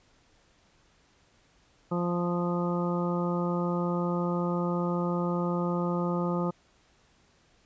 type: harmonic tone with a mistuned harmonic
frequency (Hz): 174.61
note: F3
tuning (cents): 0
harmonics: 1 / 2 / 3 / 4 / 5 / 6 / 7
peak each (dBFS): -28 / -33 / -34 / -43 / -38 / -42 / -37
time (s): 1.91-6.51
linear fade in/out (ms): 10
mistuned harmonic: 7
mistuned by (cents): +18
effects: pink hiss -64 dBFS RMS until 7.65 s + resampled to 16000 Hz